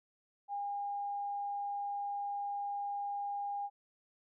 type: tone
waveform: sine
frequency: 810 Hz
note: G#5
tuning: 43 cents flat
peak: -35 dBFS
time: 0.48-3.7 s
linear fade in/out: 50 ms
effects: none